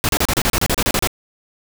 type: noise bursts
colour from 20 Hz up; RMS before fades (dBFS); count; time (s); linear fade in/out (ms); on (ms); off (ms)
pink; -17; 13; 0.04-1.073; 0; 49; 33
effects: none